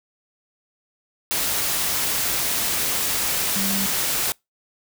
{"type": "tone in noise", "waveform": "sine", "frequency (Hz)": 196, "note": "G3", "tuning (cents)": 0, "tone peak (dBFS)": -26, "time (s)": [3.56, 3.86], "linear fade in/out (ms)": 0, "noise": "white", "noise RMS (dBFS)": -23, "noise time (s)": [1.31, 4.32], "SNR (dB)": -6, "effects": ["noise-tail reverb RT60 0.2 s tail -26 dB re dry"]}